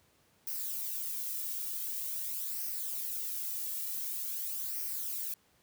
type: noise with flanger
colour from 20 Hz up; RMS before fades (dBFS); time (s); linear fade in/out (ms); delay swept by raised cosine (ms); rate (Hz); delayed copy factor
violet; -37; 0.47-5.34; 2; 0.27 to 1.97; 0.46; -0.55
effects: pink hiss -68 dBFS RMS until 5.62 s + high-pass 80 Hz 12 dB/octave